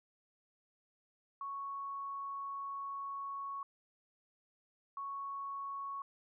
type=tone bursts at uneven times; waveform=sine; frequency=1108.7 Hz; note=C#6; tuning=in tune; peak=-39 dBFS; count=2; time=1.41-3.63 / 4.97-6.02 s; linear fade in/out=2 ms; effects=none